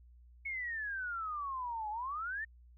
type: exponential two-way sweep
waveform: sine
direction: down then up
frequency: 2217 to 830.6 to 1851 Hz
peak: -36 dBFS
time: 0.45-2.45 s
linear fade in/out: 10 ms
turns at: 1.9 s
effects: added 60 Hz sine -56 dBFS peak until 2.77 s